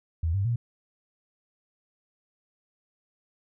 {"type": "tone with pitch steps", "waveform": "sine", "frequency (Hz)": [81.8, 98.41, 118.39], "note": ["E2", "G2", "A#2"], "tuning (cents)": [-13, 7, 27], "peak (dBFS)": -23, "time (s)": [0.23, 0.56], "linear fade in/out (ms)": 5, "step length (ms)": 110, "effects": []}